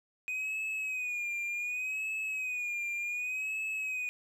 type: tone with vibrato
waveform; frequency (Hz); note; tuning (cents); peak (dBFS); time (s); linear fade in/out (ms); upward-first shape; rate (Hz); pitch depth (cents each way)
triangle; 2489; D#7; 0; -31; 0.28-4.09; 0; sine; 0.67; 71
effects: none